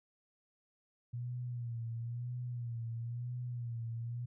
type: tone with vibrato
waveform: sine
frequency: 119.2 Hz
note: A#2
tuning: 39 cents sharp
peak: -37 dBFS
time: 1.13-4.26 s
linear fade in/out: 10 ms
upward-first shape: sine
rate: 1 Hz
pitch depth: 62 cents each way
effects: none